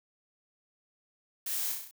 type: noise with echo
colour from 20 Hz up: blue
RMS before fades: -35 dBFS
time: 1.46-1.72 s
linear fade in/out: 5 ms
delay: 32 ms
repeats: 6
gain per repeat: -3 dB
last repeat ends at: 1.912 s
effects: none